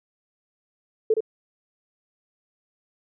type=tone with echo; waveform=sine; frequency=440 Hz; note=A4; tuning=in tune; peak=-15 dBFS; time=1.1-1.14 s; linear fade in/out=5 ms; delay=66 ms; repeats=1; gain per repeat=-5 dB; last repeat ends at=1.206 s; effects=none